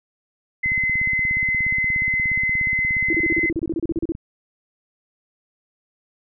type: tone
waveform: sine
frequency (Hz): 2050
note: C7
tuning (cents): -36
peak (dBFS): -18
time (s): 0.63-3.5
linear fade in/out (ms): 10
type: click train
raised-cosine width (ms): 5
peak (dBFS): -20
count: 60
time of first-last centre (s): 0.66-4.151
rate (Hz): 16.9
type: tone bursts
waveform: sine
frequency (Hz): 329.6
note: E4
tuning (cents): 0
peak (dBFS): -19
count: 16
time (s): 3.1-4.121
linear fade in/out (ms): 2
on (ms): 31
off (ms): 35
effects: none